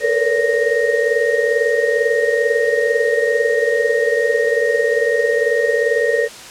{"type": "tone cluster", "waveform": "sine", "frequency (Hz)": [444.6, 462.5, 484.8, 568, 1862], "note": ["A4", "A#4", "B4", "C#5", "A#6"], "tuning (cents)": [18, -14, -32, 42, -2], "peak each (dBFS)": -20, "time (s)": [0, 6.29], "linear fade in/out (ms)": 50, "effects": ["white hiss -35 dBFS RMS until 6.5 s", "low-pass 8000 Hz 12 dB/octave"]}